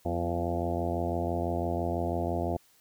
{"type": "harmonic tone with a mistuned harmonic", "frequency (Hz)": 86, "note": "F2", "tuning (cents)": -26, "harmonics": [1, 2, 3, 4, 5, 6, 7, 8, 9, 10], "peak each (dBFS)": [-33, -38, -37, -35, -41, -38, -39, -34, -42, -45], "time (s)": [0.05, 2.57], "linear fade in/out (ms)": 5, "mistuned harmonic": 3, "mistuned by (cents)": -49, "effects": ["white hiss -63 dBFS RMS until 2.8 s"]}